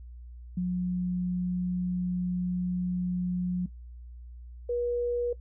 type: tone pair in turn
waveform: sine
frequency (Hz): 179.9 / 482.2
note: F#3 / B4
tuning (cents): -48 / -41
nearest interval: octave + perfect fourth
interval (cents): 1707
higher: second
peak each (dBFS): -26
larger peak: neither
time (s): 0.57-3.66 / 4.69-5.33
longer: first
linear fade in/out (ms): 5
effects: noise-tail reverb RT60 0.1 s tail -18 dB re dry + added 60 Hz sine -42 dBFS peak until 5.4 s